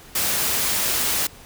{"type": "noise", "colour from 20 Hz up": "white", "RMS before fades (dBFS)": -22, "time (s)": [0.15, 1.27], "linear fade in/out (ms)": 5, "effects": ["pink hiss -45 dBFS RMS until 1.45 s"]}